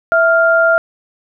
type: tone pair together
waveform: sine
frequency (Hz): 659.2 / 1396.9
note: E5 / F6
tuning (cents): 0 / 0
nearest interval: octave + minor second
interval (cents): 1300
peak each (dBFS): -11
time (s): 0.12-0.78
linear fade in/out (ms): 0
effects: none